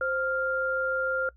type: tone pair together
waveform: sine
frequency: 523.3 / 1397 Hz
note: C5 / F6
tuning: 0 / 0 cents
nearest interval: octave + perfect fourth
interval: 1700 cents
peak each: -29 / -27 dBFS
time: 0.01-1.29 s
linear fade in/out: 2 ms
effects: noise-tail reverb RT60 0.1 s tail -22 dB re dry + added 60 Hz sine -53 dBFS peak until 1.36 s